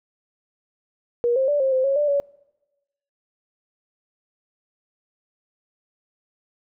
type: tone with pitch steps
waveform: sine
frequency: 477.4 / 530 / 583 / 533 / 519 / 548 / 589 / 566 Hz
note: A#4 / C5 / D5 / C5 / C5 / C#5 / D5 / C#5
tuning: +41 / +22 / -13 / +32 / -14 / -20 / +5 / +36 cents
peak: -17 dBFS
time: 1.24-2.2 s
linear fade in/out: 0 ms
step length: 120 ms
effects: noise-tail reverb RT60 1.0 s tail -25 dB re dry